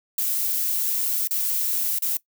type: noise with dropouts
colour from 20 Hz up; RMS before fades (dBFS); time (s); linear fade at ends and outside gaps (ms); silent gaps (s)
violet; -24; 0.18-2.17; 2; 1.274-1.309 / 1.987-2.021
effects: noise-tail reverb RT60 0.1 s tail -19 dB re dry